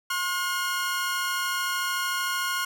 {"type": "tone pair together", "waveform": "sawtooth", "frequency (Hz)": [1067.9, 1435], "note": ["C6", "F6"], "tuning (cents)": [35, 47], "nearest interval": "perfect fourth", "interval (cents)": 512, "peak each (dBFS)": [-26, -24], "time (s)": [0.1, 2.65], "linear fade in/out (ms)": 5, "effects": []}